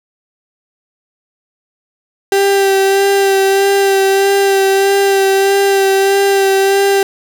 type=tone with vibrato; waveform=35% pulse; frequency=392 Hz; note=G4; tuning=in tune; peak=-7 dBFS; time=2.32-7.03 s; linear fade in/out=2 ms; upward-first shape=sine; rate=1.6 Hz; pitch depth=20 cents each way; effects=none